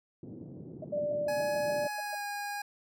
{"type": "band-pass noise", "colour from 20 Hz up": "pink", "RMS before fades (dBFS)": -45, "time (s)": [0.23, 1.87], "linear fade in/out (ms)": 2, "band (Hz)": [130, 390], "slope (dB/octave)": 24}
{"type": "tone bursts", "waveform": "sine", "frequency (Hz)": 622.3, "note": "D#5", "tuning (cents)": 0, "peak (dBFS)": -37, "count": 10, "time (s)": [0.82, 2.15], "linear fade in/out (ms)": 5, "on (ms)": 25, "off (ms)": 120}
{"type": "tone", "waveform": "sine", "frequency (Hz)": 590, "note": "D5", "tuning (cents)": 8, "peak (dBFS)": -29, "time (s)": [0.92, 1.88], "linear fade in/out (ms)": 10}
{"type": "tone with pitch glide", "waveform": "25% pulse", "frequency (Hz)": [840, 818.4], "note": ["G#5", "G#5"], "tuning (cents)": [19, -26], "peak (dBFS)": -31, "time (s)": [1.28, 2.62], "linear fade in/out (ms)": 5, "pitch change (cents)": -45, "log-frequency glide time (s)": [1.86, 2.24]}
{"effects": []}